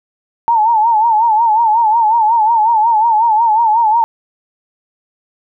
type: tone with vibrato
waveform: sine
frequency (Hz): 894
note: A5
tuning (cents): +27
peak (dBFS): -8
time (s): 0.48-4.04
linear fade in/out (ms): 0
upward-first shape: sine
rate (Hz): 5.5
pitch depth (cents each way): 98
effects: none